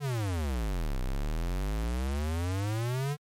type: exponential two-way sweep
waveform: square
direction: down then up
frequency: 149.9 to 30.72 to 149.9 Hz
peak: -29 dBFS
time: 0-3.17 s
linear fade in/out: 50 ms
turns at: 1 s
effects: MP3 64 kbps